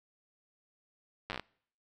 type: slowing click train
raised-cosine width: 0.3 ms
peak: -21 dBFS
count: 8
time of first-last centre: 1.3-1.397 s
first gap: 9 ms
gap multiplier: 1.14
effects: noise-tail reverb RT60 0.6 s tail -25 dB re dry